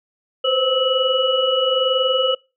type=tone cluster; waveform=sine; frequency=504 / 525 / 1299 / 2938 Hz; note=B4 / C5 / E6 / F#7; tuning=+35 / +6 / -26 / -13 cents; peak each=-23 / -19 / -25 / -20 dBFS; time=0.44-2.35 s; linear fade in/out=10 ms; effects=noise-tail reverb RT60 0.3 s tail -26 dB re dry